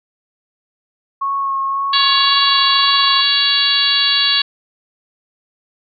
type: tone with vibrato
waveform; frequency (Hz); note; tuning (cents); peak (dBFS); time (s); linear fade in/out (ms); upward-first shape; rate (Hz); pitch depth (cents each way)
sine; 1095; C#6; -22; -16; 1.21-3.22; 10; sine; 1.9; 15
type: harmonic tone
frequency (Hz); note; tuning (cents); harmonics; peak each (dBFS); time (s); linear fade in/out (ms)
561; C#5; +21; 2 / 3 / 4 / 5 / 6 / 7 / 8; -26 / -22 / -28 / -20 / -17 / -17 / -18; 1.93-4.42; 5
effects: none